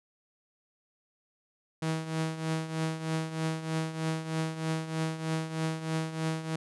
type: tone with tremolo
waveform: sawtooth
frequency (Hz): 160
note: D#3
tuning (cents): +49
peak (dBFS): -23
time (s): 1.82-6.56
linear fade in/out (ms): 5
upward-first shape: triangle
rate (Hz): 3.2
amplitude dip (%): 75
effects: resampled to 24000 Hz